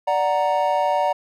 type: chord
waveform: triangle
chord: D augmented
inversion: none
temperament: equal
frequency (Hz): 587.3 / 740 / 932.3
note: D5 / F#5 / A#5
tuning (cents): 0 / 0 / 0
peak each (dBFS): -20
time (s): 0.07-1.13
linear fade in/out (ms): 10
effects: none